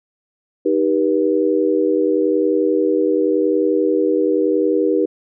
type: chord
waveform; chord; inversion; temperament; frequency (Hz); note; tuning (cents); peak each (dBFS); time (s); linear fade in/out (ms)
sine; Eb augmented; none; equal with one note detuned; 311.1 / 392 / 482.9; Eb4 / G4 / B4; 0 / 0 / -39; -18; 0.65-5.06; 10
effects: none